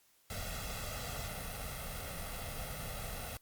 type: noise with comb filter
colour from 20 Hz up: pink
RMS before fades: -41 dBFS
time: 0.3-3.37 s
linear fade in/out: 2 ms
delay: 1.5 ms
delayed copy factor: +0.8
effects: white hiss -69 dBFS RMS until 3.41 s + Opus 48 kbps